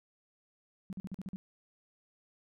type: tone bursts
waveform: sine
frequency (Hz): 189.4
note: F#3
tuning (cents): +41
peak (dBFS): -37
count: 7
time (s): 0.9-1.36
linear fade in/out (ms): 0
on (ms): 28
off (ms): 44
effects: none